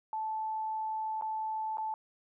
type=tone with dropouts; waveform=sine; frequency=874 Hz; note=A5; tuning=12 cents flat; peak=-32 dBFS; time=0.13-1.94 s; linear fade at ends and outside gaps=1 ms; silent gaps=1.212-1.222 / 1.772-1.782 s; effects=none